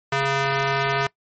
square tone with band-pass filter, 137.5 Hz, C#3, 14 cents flat, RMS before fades -22 dBFS, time 0.12-1.07 s, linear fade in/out 5 ms, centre 1600 Hz, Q 0.78, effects noise-tail reverb RT60 0.1 s tail -21 dB re dry + MP3 32 kbps

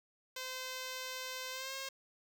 5% pulse tone with pitch glide, 515 to 536.9 Hz, C5 to C5, -28 to +45 cents, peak -29 dBFS, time 0.36-1.89 s, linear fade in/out 5 ms, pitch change +73 cents, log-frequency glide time 1.51-1.74 s, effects 10-bit

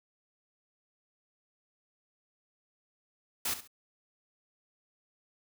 white noise with echo, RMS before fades -32 dBFS, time 3.45-3.54 s, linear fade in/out 5 ms, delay 68 ms, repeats 2, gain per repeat -12 dB, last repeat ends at 3.676 s, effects none

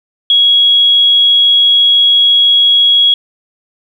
sine tone, 3322 Hz, G#7, in tune, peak -5 dBFS, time 0.3-3.14 s, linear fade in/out 2 ms, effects 7-bit

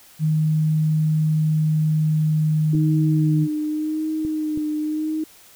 sine tone with pitch glide, 155.56 to 154.4 Hz, D#3 to D#3, 0 to -13 cents, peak -16 dBFS, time 0.19-3.48 s, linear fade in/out 50 ms, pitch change -13 cents, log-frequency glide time 1.4-3.13 s
sine tone with vibrato, 308.4 Hz, D#4, 15 cents flat, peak -21 dBFS, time 2.73-5.24 s, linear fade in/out 5 ms, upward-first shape sine, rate 0.89 Hz, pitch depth 28 cents each way
clicks, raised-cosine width 3 ms, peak -20 dBFS, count 3, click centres 2.75 / 4.25 / 4.575 s
effects white hiss -49 dBFS RMS until 5.55 s

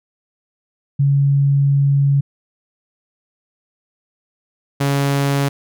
sine / sawtooth tone pair in turn, 140 / 140 Hz, C#3 / C#3, +18 / +18 cents, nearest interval unison, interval 0 cents, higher neither, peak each -11 dBFS, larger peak neither, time 0.99-2.21 / 4.8-5.49 s, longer first, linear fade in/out 10 ms, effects none

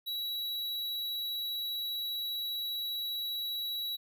square tone, 3905 Hz, B7, 20 cents flat, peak -34 dBFS, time 0.06-3.97 s, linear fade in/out 20 ms, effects none

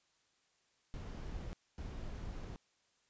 brown noise bursts at uneven times, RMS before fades -44 dBFS, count 2, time 0.94-1.53 / 1.78-2.56 s, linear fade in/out 0 ms, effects white hiss -75 dBFS RMS until 3.09 s + resampled to 16000 Hz

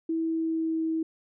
sine tone with pitch glide, 325.8 to 322.1 Hz, E4 to E4, -20 to -40 cents, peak -25 dBFS, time 0.09-1.03 s, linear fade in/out 5 ms, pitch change -20 cents, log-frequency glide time 0.22-0.84 s, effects none

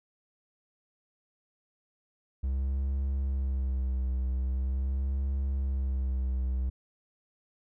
triangle tone with vibrato, 65.9 Hz, C2, 13 cents sharp, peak -25 dBFS, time 2.43-6.7 s, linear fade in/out 10 ms, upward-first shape sine, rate 0.43 Hz, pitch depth 54 cents each way, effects none

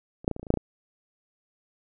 clicks, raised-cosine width 2 ms, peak -29 / -7 / -15 / -21 / -25 / -26 / -27 / -6 / -9 / -16 dBFS, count 10, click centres 0.245 / 0.279 / 0.313 / 0.364 / 0.396 / 0.43 / 0.468 / 0.504 / 0.54 / 0.573 s, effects none

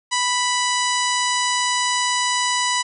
harmonic tone with a mistuned harmonic, 987.8 Hz, B5, in tune, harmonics 1 / 2 / 3 / 4 / 5 / 6 / 7 / 8 / 9, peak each -22 / -25 / -27 / -28 / -29 / -30 / -30 / -31 / -32 dBFS, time 0.11-2.83 s, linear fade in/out 20 ms, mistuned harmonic 8, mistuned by -18 cents, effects none

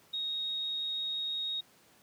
sine tone, 3751 Hz, A#7, 10 cents sharp, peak -32 dBFS, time 0.13-1.61 s, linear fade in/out 10 ms, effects pink hiss -62 dBFS RMS until 2.02 s + high-pass 150 Hz 12 dB/octave

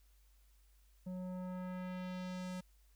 square tone with low-pass filter sweep, 183 Hz, F#3, 19 cents flat, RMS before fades -43 dBFS, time 1.06-2.61 s, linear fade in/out 10 ms, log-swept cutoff 470 to 10000 Hz, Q 0.97, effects added 50 Hz sine -64 dBFS peak until 2.95 s + white hiss -75 dBFS RMS until 2.95 s

